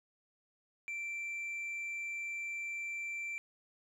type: tone with tanh clipping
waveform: sine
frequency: 2346 Hz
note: D7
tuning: 2 cents flat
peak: -38 dBFS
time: 0.88-3.38 s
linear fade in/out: 0 ms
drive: 3 dB
effects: none